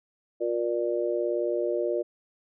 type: harmonic tone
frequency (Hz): 118.5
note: A#2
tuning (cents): +29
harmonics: 3 / 4 / 5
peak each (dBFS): -28 / -30 / -29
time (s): 0.4-2.03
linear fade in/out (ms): 20
effects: none